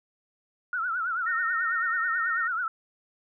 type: tone with vibrato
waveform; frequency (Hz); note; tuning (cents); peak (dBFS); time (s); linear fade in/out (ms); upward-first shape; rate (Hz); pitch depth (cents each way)
sine; 1396.9; F6; 0; -26; 0.73-2.68; 2; triangle; 9.2; 150
type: tone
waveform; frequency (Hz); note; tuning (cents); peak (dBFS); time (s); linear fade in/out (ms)
sine; 1839; A#6; -24; -28; 1.26-2.48; 10
effects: none